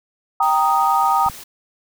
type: chord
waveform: sine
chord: Eb major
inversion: first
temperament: equal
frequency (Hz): 784 / 932.3 / 1244.5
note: G5 / Bb5 / Eb6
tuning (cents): 0 / 0 / 0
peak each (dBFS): -18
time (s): 0.4-1.29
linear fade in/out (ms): 5
type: noise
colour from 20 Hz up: white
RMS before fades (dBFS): -37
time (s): 0.42-1.44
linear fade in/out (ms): 10
type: clicks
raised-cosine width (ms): 5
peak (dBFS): -22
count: 2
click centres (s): 1.263 / 1.298
effects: none